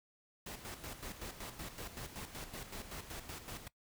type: noise with tremolo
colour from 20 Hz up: pink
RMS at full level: -45 dBFS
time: 0.46-3.68 s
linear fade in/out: 5 ms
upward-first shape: square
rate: 5.3 Hz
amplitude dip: 60%
effects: noise-tail reverb RT60 0.1 s tail -20 dB re dry